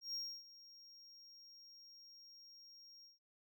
triangle tone with ADSR envelope, 5580 Hz, F8, 2 cents flat, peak -38 dBFS, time 0.01-3.19 s, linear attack 130 ms, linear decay 290 ms, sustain -18 dB, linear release 150 ms, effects none

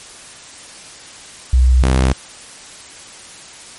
sine / sawtooth tone pair in turn, 63.2 / 64.86 Hz, B1 / C2, +41 / -15 cents, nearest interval unison, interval 44 cents, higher second, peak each -7 dBFS, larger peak neither, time 1.53-1.83 / 1.83-2.13 s, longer neither, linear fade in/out 5 ms, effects white hiss -37 dBFS RMS until 3.78 s + MP3 48 kbps

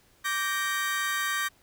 35% pulse chord, G minor, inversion second, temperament equal with one note detuned, 1162.5 / 1568 / 1864.7 Hz, D6 / G6 / Bb6, -18 / 0 / 0 cents, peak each -30 / -30 / -29 dBFS, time 0.24-1.49 s, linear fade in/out 20 ms, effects pink hiss -62 dBFS RMS until 1.62 s

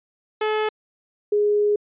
sawtooth / sine tone pair in turn, 430 / 415.3 Hz, A4 / G#4, -40 / 0 cents, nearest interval minor second, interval 60 cents, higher first, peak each -16 dBFS, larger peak neither, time 0.41-0.69 / 1.32-1.76 s, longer second, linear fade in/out 5 ms, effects resampled to 8000 Hz

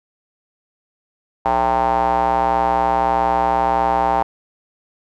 square tone with band-pass filter, 60.8 Hz, B1, 26 cents flat, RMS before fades -17 dBFS, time 1.45-4.23 s, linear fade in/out 5 ms, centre 840 Hz, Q 6.3, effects none

